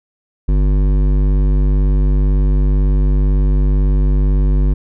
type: tone with hard clipping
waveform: sine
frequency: 49 Hz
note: G1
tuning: in tune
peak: -12 dBFS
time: 0.48-4.74 s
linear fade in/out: 10 ms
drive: 13 dB
effects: none